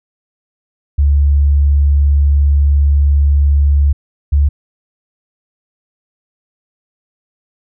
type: tone pair in turn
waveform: sine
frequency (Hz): 71.4 / 71.69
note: D2 / D2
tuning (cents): -48 / -41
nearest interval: unison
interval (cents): 7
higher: second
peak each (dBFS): -7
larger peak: neither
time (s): 0.98-3.93 / 4.32-4.49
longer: first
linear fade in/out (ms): 10
effects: none